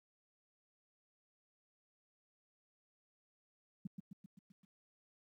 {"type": "tone with echo", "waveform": "sine", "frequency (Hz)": 188.3, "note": "F#3", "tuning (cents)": 31, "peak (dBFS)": -38, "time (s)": [3.85, 3.87], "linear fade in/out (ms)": 5, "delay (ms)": 130, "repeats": 6, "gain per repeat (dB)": -4, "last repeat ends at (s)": 4.65, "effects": ["high-pass 100 Hz 12 dB/octave", "13-bit"]}